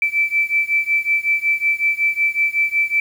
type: beating tone pair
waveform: sine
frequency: 2322 / 2327.4 Hz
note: D7 / D7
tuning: -20 / -16 cents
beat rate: 5.4 Hz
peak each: -18 / -19 dBFS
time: 0.02-3 s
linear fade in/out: 2 ms
effects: 7-bit

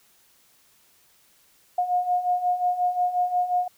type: beating tone pair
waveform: sine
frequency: 715 / 720.6 Hz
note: F5 / F#5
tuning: +41 / -46 cents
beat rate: 5.6 Hz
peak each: -27 / -22 dBFS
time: 1.78-3.68 s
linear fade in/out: 5 ms
effects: white hiss -60 dBFS RMS until 3.77 s

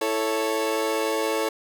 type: chord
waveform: 30% pulse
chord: A major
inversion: second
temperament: equal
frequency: 329.6 / 440 / 554.4 Hz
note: E4 / A4 / C#5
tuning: 0 / 0 / 0 cents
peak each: -27 / -23 / -25 dBFS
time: 0.01-1.49 s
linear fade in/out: 5 ms
effects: none

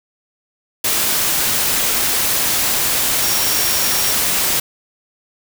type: tone in noise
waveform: sine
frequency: 5588 Hz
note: F8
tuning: in tune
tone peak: -23 dBFS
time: 3.23-4.13 s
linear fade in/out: 5 ms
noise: white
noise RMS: -17 dBFS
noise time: 0.84-4.6 s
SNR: -9 dB
effects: none

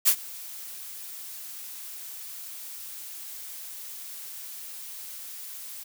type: noise with ADSR envelope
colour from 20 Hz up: blue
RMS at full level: -17 dBFS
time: 0.05-5.84 s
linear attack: 26 ms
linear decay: 75 ms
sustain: -23 dB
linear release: 13 ms
effects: none

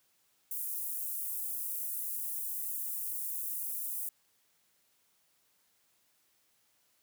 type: high-pass noise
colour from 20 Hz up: pink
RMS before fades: -37 dBFS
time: 0.51-4.09 s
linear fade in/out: 2 ms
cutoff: 11000 Hz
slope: 24 dB/octave
effects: white hiss -72 dBFS RMS until 7.02 s + high-pass 60 Hz 12 dB/octave

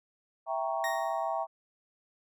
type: chord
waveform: sine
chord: E diminished seventh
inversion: none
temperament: equal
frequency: 659.3 / 784 / 932.3 / 1108.7 Hz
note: E5 / G5 / Bb5 / Db6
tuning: 0 / 0 / 0 / 0 cents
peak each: -33 / -34 / -36 / -38 dBFS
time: 0.46-1.47 s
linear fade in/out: 50 ms
type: tone with exponential decay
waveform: 40% pulse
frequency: 1864.7 Hz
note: A#6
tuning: in tune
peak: -30 dBFS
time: 0.84-1.44 s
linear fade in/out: 1 ms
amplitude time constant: 130 ms
effects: none

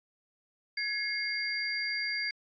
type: tone cluster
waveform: sine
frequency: 1676 / 2153 / 4736 Hz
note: G#6 / C7 / D8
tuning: +15 / +49 / +14 cents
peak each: -37 / -33 / -35 dBFS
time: 0.77-2.31 s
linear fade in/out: 5 ms
effects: AAC 32 kbps

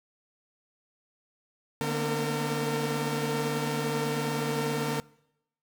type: tone cluster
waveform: sawtooth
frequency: 147.8 / 227.2 / 236.9 / 255.1 / 456 Hz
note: D3 / A#3 / A#3 / C4 / A#4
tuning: +11 / -44 / +28 / -44 / -38 cents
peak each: -28 / -34 / -33 / -34 / -27 dBFS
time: 1.81-5 s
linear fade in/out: 0 ms
effects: noise-tail reverb RT60 0.8 s tail -23 dB re dry

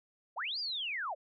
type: linear two-way sweep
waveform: sine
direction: up then down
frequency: 523.3 to 4978 to 523.3 Hz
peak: -34 dBFS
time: 0.36-1.15 s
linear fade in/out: 20 ms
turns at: 0.59 s
effects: none

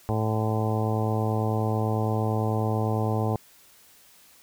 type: harmonic tone with a mistuned harmonic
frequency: 109 Hz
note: A2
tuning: 16 cents flat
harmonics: 1 / 2 / 3 / 4 / 5 / 6 / 7 / 8 / 9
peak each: -25 / -31 / -34 / -32 / -35 / -37 / -33 / -37 / -39 dBFS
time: 0.09-3.36 s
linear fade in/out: 0 ms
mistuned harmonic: 9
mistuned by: +72 cents
effects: white hiss -55 dBFS RMS until 4.42 s

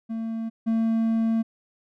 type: tone pair in turn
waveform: triangle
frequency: 225.5 / 225.5 Hz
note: A3 / A3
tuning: +43 / +43 cents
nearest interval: unison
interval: 0 cents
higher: neither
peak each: -25 / -18 dBFS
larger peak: second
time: 0.09-0.5 / 0.66-1.43 s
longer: second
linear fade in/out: 20 ms
effects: none

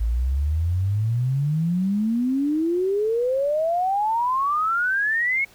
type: exponential sweep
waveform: sine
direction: up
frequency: 53.9 to 2217 Hz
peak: -19 dBFS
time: 0-5.45 s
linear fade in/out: 10 ms
effects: pink hiss -52 dBFS RMS until 5.54 s

